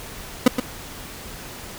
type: tone with echo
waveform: 30% pulse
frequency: 250.6 Hz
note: B3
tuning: 25 cents sharp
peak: -6 dBFS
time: 0.46-0.48 s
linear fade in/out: 5 ms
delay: 120 ms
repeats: 1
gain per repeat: -9 dB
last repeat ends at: 0.6 s
effects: pink hiss -37 dBFS RMS until 1.78 s